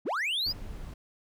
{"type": "linear sweep", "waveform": "triangle", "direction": "up", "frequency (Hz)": [138.59, 5120], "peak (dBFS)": -26, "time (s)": [0.05, 0.53], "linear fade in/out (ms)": 20}
{"type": "noise", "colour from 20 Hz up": "brown", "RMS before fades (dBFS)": -40, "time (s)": [0.46, 0.94], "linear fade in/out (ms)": 5}
{"effects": []}